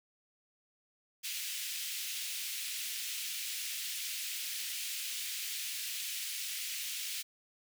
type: high-pass noise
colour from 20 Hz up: pink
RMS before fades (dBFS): -39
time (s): 1.23-7.23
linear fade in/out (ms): 20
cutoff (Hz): 2400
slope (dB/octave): 24
effects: none